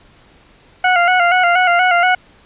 20% pulse tone with vibrato, 715 Hz, F5, 41 cents sharp, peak -5 dBFS, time 0.84-2.15 s, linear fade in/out 5 ms, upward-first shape square, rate 4.2 Hz, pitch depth 47 cents each way, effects pink hiss -48 dBFS RMS until 2.45 s + resampled to 8000 Hz

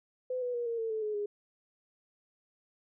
sine tone with pitch steps, 507 / 492.3 / 478 / 464.1 / 450.6 / 437.6 / 424.9 / 412.5 Hz, B4 / B4 / A#4 / A#4 / A4 / A4 / G#4 / G#4, +45 / -6 / +43 / -8 / +41 / -9 / +40 / -12 cents, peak -31 dBFS, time 0.3-1.26 s, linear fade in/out 5 ms, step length 120 ms, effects none

